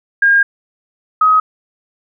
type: tone pair in turn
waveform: sine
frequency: 1617 / 1264.8 Hz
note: G#6 / D#6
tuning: -47 / +28 cents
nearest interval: major third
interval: 425 cents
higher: first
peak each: -7 dBFS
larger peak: neither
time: 0.22-0.43 / 1.21-1.4 s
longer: first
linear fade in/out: 5 ms
effects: none